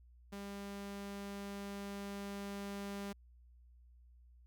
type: tone with level ramp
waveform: sawtooth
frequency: 200 Hz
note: G3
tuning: 35 cents sharp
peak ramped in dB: -40 to -37 dBFS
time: 0.32-3.13 s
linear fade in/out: 10 ms
effects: added 60 Hz sine -59 dBFS peak until 4.46 s